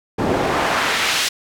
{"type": "noise with band-pass filter sweep", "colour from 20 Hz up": "pink", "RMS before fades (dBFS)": -19, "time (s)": [0.18, 1.29], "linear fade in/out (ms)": 10, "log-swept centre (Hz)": [330, 4300], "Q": 0.83, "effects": []}